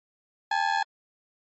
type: ring-modulated tone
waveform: 30% pulse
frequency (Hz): 842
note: G#5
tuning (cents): +24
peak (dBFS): -17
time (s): 0.51-0.83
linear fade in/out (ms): 5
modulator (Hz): 40.7
effects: low-pass 4000 Hz 12 dB/octave + MP3 32 kbps